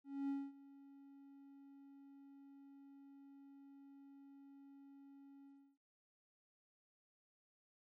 triangle tone with ADSR envelope, 277.2 Hz, C#4, in tune, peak -35 dBFS, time 0.04-5.78 s, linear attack 250 ms, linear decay 230 ms, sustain -21 dB, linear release 320 ms, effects none

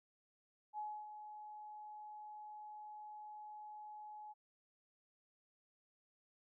sine tone with ADSR envelope, 846 Hz, G#5, 32 cents sharp, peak -40 dBFS, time 0.73-4.34 s, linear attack 52 ms, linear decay 280 ms, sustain -9 dB, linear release 27 ms, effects none

